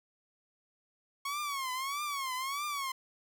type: tone with vibrato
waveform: sawtooth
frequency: 1100 Hz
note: C#6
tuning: 14 cents flat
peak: -30 dBFS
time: 1.25-2.92 s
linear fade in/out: 5 ms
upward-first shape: triangle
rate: 1.6 Hz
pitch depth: 160 cents each way
effects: none